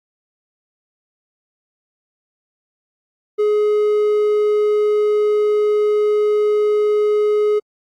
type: tone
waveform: triangle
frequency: 420.4 Hz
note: G#4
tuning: 21 cents sharp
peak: -11 dBFS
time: 3.38-7.6 s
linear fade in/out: 20 ms
effects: AAC 64 kbps